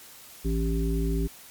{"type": "harmonic tone with a mistuned harmonic", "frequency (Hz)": 54.9, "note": "A1", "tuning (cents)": -3, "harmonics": [1, 3, 5, 7], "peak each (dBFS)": [-25, -30, -32, -33], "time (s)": [0.44, 1.28], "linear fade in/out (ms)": 20, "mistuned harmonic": 7, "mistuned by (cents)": 30, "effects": ["white hiss -48 dBFS RMS until 1.5 s", "MP3 96 kbps"]}